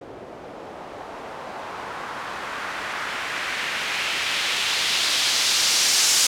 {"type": "noise with low-pass filter sweep", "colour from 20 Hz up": "blue", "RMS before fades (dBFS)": -25, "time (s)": [0.01, 6.27], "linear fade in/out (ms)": 5, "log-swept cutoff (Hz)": [460, 6400], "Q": 1.3, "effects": []}